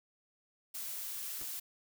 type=noise; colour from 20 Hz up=blue; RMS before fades=-41 dBFS; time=0.74-1.6 s; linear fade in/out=10 ms
type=noise with exponential decay; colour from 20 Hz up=pink; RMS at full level=-45 dBFS; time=1.41-1.49 s; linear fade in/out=1 ms; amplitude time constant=16 ms
effects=none